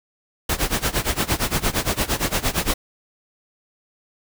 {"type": "noise with tremolo", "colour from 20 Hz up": "pink", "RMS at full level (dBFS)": -19, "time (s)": [0.49, 2.74], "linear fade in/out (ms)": 5, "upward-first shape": "sine", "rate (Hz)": 8.7, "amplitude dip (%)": 90, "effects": []}